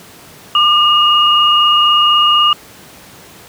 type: tone pair together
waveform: sine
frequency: 1200 / 2862 Hz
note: D6 / F7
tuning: +37 / +42 cents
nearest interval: octave + minor third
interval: 1505 cents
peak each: -10 dBFS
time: 0.55-2.53 s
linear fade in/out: 2 ms
effects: pink hiss -38 dBFS RMS until 3.48 s + high-pass 100 Hz 12 dB/octave